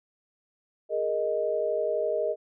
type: chord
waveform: sine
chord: Ab suspended second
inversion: none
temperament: just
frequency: 415.3 / 467.2 / 623 Hz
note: Ab4 / Bb4 / Eb5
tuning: 0 / +4 / +2 cents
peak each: -31 / -30 / -27 dBFS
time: 0.89-2.36 s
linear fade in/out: 50 ms
effects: none